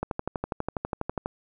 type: click train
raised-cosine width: 1 ms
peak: -14 dBFS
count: 16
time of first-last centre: 0.03-1.26 s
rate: 12.2 Hz
effects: none